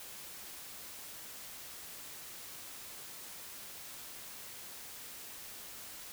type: silence
effects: white hiss -48 dBFS RMS until 6.12 s